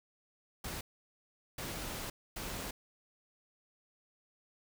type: noise bursts at uneven times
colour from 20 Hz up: pink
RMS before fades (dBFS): -41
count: 3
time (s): 0.64-0.81 / 1.58-2.1 / 2.36-2.71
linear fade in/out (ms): 5
effects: none